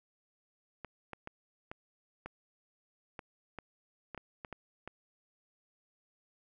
clicks, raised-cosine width 0.5 ms, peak -27 dBFS, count 12, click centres 0.847 / 1.133 / 1.274 / 1.715 / 2.26 / 3.192 / 3.587 / 4.147 / 4.177 / 4.448 / 4.527 / 4.876 s, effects none

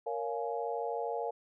sine chord, Bb minor seventh, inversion none, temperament just, 466.2 / 559.4 / 699.2 / 839.1 Hz, Bb4 / Db5 / F5 / Ab5, 0 / +16 / +2 / +18 cents, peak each -36 / -40 / -38 / -39 dBFS, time 0.06-1.31 s, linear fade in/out 10 ms, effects none

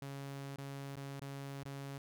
sawtooth tone with dropouts, 138.59 Hz, C#3, in tune, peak -39 dBFS, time 0.02-1.98 s, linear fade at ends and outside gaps 2 ms, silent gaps 0.56-0.583 / 0.956-0.968 / 1.197-1.216 / 1.633-1.654 s, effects none

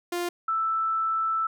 sawtooth / sine tone pair in turn, 350 / 1321.4 Hz, F4 / E6, +4 / +4 cents, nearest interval octave + major seventh, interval 2300 cents, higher second, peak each -23 dBFS, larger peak neither, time 0.12-0.29 / 0.48-1.47 s, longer second, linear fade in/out 5 ms, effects none

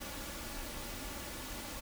pink noise with comb filter, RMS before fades -43 dBFS, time 0-1.81 s, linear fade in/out 20 ms, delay 3.5 ms, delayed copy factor +0.55, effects none

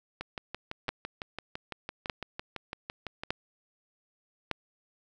two click trains, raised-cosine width 0.3 ms, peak -13 / -20 dBFS, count 4 / 19, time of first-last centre 0.89-4.513 / 0.21-3.235 s, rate 0.828 / 5.95 Hz, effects none

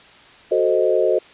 sine chord, F# diminished seventh, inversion none, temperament equal, 370 / 440 / 523.3 / 622.3 Hz, F#4 / A4 / C5 / Eb5, 0 / 0 / 0 / 0 cents, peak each -20 dBFS, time 0.51-1.19 s, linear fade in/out 10 ms, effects white hiss -46 dBFS RMS until 1.33 s + resampled to 8000 Hz

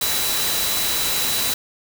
sine tone in noise, 3951 Hz, B7, in tune, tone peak -26 dBFS, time 0.01-1.54 s, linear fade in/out 5 ms, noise white, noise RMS -22 dBFS, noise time 0.01-1.54 s, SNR -7 dB, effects none

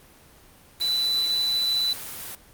sine tone in noise, 3984 Hz, B7, 14 cents sharp, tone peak -21 dBFS, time 0.81-1.93 s, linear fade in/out 2 ms, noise white, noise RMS -36 dBFS, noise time 0.8-2.35 s, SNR +12 dB, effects pink hiss -52 dBFS RMS until 2.53 s + Opus 24 kbps

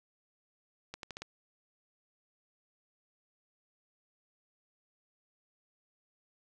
accelerating click train, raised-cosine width 0.2 ms, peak -24 dBFS, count 5, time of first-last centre 0.94-1.22 s, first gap 92 ms, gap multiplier 0.82, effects none

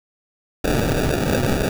violet noise with sample-and-hold, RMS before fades -20 dBFS, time 0.64-1.69 s, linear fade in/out 5 ms, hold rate 1050 Hz, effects none

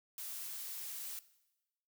blue noise, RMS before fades -44 dBFS, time 0.18-1.19 s, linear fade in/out 0 ms, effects noise-tail reverb RT60 1.0 s tail -18 dB re dry

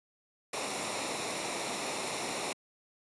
pink noise with comb filter, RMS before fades -35 dBFS, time 0.53-2.53 s, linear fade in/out 5 ms, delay 0.63 ms, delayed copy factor -0.55, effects high-pass 200 Hz 12 dB/octave + resampled to 24000 Hz

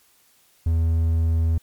triangle tone, 81.8 Hz, E2, 13 cents flat, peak -15 dBFS, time 0.66-1.58 s, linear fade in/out 5 ms, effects white hiss -59 dBFS RMS until 1.62 s + MP3 96 kbps

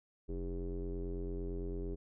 square tone with low-pass filter, 44.48 Hz, F1, 32 cents sharp, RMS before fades -39 dBFS, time 0.28-1.96 s, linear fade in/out 20 ms, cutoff 380 Hz, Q 6.4, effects none

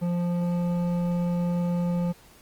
sine tone with hard clipping, 174.61 Hz, F3, in tune, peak -25 dBFS, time 0.01-2.13 s, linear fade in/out 20 ms, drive 10 dB, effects pink hiss -54 dBFS RMS until 2.41 s + Opus 24 kbps

